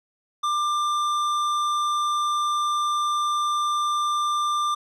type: tone with tanh clipping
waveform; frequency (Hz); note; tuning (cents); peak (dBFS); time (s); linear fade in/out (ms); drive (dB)
sine; 1190; D6; +22; -23; 0.43-4.75; 10; 13
effects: none